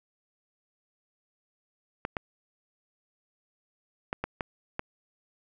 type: clicks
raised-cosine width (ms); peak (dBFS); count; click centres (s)
0.5; -15; 6; 2.051 / 2.168 / 4.129 / 4.24 / 4.408 / 4.794
effects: none